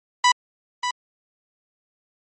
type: tone with echo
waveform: sawtooth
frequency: 987.8 Hz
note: B5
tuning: in tune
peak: -9 dBFS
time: 0.24-0.32 s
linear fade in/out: 5 ms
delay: 590 ms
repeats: 1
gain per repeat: -9 dB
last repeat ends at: 0.91 s
effects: MP3 32 kbps